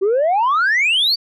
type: exponential sweep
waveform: sine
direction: up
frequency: 370.3 to 4699 Hz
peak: -11 dBFS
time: 0.01-1.16 s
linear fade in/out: 20 ms
effects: tanh soft clip ceiling -11 dBFS